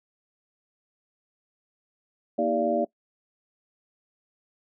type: tone cluster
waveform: sine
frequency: 235.4 / 319.2 / 399.3 / 584 / 684 Hz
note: A#3 / D#4 / G4 / D5 / F5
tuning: +17 / +44 / +32 / -10 / -36 cents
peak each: -29 / -30 / -32 / -25 / -28 dBFS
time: 2.38-2.85 s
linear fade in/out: 10 ms
effects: noise-tail reverb RT60 0.1 s tail -21 dB re dry